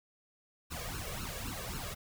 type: noise with flanger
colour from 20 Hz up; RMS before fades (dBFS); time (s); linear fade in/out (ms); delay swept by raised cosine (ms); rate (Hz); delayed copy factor
pink; -40; 0.7-1.95; 20; 0.72 to 1.82; 3.8; +0.85
effects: none